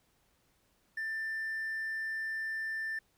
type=tone; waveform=triangle; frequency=1780 Hz; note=A6; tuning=20 cents sharp; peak=-31 dBFS; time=0.97-2.99 s; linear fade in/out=5 ms; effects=tanh soft clip ceiling -29 dBFS + pink hiss -72 dBFS RMS until 3.17 s